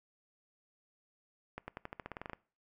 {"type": "accelerating click train", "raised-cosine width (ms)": 0.5, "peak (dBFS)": -26, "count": 13, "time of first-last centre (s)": [1.58, 2.333], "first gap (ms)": 100, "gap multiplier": 0.91, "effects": ["noise-tail reverb RT60 0.4 s tail -22 dB re dry"]}